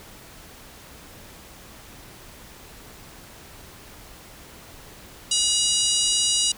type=harmonic tone; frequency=963 Hz; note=B5; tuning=44 cents flat; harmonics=3 / 4 / 5 / 6 / 7 / 8 / 9 / 10; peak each=-25 / -26 / -27 / -28 / -28 / -29 / -30 / -30 dBFS; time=5.31-6.52 s; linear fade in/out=5 ms; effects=pink hiss -45 dBFS RMS until 6.57 s